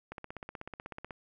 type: click train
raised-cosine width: 0.5 ms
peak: -26 dBFS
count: 17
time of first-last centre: 0.12-1.108 s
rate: 16.2 Hz
effects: none